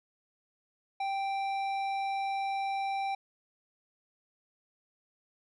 sine tone with hard clipping, 784 Hz, G5, in tune, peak -32 dBFS, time 1-3.15 s, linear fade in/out 5 ms, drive 10 dB, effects resampled to 24000 Hz

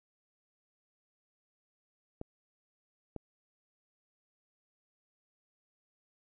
clicks, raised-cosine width 2 ms, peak -26 dBFS, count 2, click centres 2.214 / 3.163 s, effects none

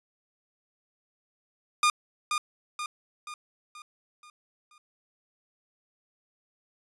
sawtooth tone with echo, 1215 Hz, D#6, 42 cents flat, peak -16 dBFS, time 1.83-1.9 s, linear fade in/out 2 ms, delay 480 ms, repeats 6, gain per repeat -6 dB, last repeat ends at 4.78 s, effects resampled to 24000 Hz

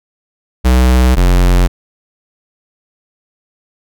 square tone pair in turn, 63 / 44.91 Hz, B1 / F1, +35 / +49 cents, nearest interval tritone, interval 586 cents, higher first, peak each -7 dBFS, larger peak neither, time 0.64-1.16 / 1.16-1.68 s, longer neither, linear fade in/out 20 ms, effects none

